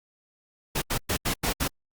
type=noise bursts at uneven times; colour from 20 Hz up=pink; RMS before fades=-26 dBFS; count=6; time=0.75-0.82 / 0.9-0.98 / 1.09-1.17 / 1.25-1.34 / 1.43-1.53 / 1.6-1.68 s; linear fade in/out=10 ms; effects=Opus 48 kbps